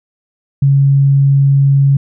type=tone; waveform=sine; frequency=138.59 Hz; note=C#3; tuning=in tune; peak=-6 dBFS; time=0.62-1.97 s; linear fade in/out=5 ms; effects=none